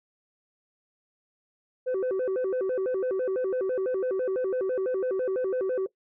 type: tone with vibrato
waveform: sine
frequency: 440 Hz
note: A4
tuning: in tune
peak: -22 dBFS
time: 1.86-5.87 s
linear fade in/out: 20 ms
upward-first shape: square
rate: 6 Hz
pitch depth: 250 cents each way
effects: noise-tail reverb RT60 0.1 s tail -19 dB re dry + tanh soft clip ceiling -24 dBFS